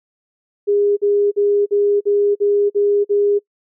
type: tone bursts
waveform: sine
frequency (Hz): 408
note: G#4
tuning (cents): -31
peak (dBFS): -12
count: 8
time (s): 0.67-3.392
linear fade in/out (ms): 20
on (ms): 300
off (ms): 46
effects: noise-tail reverb RT60 0.1 s tail -25 dB re dry